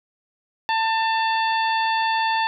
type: harmonic tone with a mistuned harmonic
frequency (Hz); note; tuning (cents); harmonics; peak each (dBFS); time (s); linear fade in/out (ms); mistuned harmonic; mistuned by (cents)
894; A5; +27; 1 / 2 / 3 / 4 / 5; -20 / -26 / -30 / -32 / -34; 0.69-2.47; 0; 4; -35
effects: none